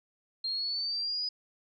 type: linear sweep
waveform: sine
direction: up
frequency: 4186 to 4978 Hz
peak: -30 dBFS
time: 0.44-1.29 s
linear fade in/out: 5 ms
effects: none